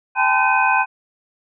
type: tone cluster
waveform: sine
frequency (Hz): 790 / 872 / 1020 / 1530 / 2500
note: G5 / A5 / C6 / G6 / D#7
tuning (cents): +13 / -16 / -44 / -42 / +8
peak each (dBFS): -20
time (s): 0.15-0.86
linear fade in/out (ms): 50
effects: none